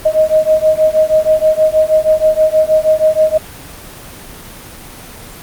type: beating tone pair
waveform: sine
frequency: 622.3 / 628.6 Hz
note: D#5 / D#5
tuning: 0 / +18 cents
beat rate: 6.3 Hz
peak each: -11 dBFS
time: 0.05-3.38 s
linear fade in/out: 10 ms
effects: pink hiss -32 dBFS RMS until 5.42 s + Opus 24 kbps